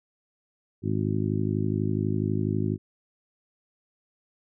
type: harmonic tone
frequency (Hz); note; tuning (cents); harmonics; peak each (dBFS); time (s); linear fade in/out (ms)
52.1; G#1; +6; 2 / 3 / 4 / 5 / 6 / 7; -28 / -30 / -31 / -32 / -33 / -33; 0.82-2.78; 50
effects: none